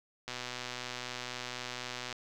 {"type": "click train", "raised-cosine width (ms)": 0.2, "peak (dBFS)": -21, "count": 230, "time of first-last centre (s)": [0.28, 2.127], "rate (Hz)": 124, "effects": ["10-bit"]}